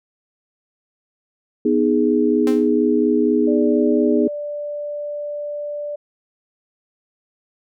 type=chord; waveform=sine; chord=G# minor; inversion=first; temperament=equal; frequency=246.9 / 311.1 / 415.3 Hz; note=B3 / D#4 / G#4; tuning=0 / 0 / 0 cents; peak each=-18 dBFS; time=1.65-4.28 s; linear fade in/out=5 ms
type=tone with exponential decay; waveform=sawtooth; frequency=261.6 Hz; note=C4; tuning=in tune; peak=-18 dBFS; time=2.47-2.72 s; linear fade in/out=2 ms; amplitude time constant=54 ms
type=tone; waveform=sine; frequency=587.3 Hz; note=D5; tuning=in tune; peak=-24 dBFS; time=3.47-5.96 s; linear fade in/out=10 ms
effects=none